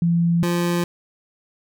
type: tone pair in turn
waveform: sine / 25% pulse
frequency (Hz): 169.8 / 173.57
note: F3 / F3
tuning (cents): -48 / -10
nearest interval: unison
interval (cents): 38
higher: second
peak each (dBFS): -15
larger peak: neither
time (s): 0.02-0.43 / 0.43-0.84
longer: neither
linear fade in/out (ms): 2
effects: none